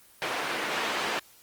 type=band-pass noise; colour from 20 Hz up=white; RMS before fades=-30 dBFS; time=0.22-1.19 s; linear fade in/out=0 ms; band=280 to 2400 Hz; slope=12 dB/octave; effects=white hiss -56 dBFS RMS until 1.42 s + Opus 24 kbps